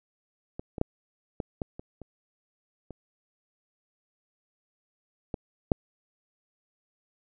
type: clicks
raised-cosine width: 2 ms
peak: -22 / -22 / -10 / -17 / -17 / -26 / -28 / -27 / -18 / -7 dBFS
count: 10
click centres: 0.595 / 0.782 / 0.814 / 1.402 / 1.618 / 1.795 / 2.017 / 2.907 / 5.342 / 5.718 s
effects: none